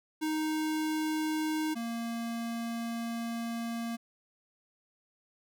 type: tone pair in turn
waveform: square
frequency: 311.3 / 231.9 Hz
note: D#4 / A#3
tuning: +1 / -9 cents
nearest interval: perfect fourth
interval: 510 cents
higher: first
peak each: -30 / -34 dBFS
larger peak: first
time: 0.21-1.75 / 1.75-3.97 s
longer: second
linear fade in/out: 20 ms
effects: none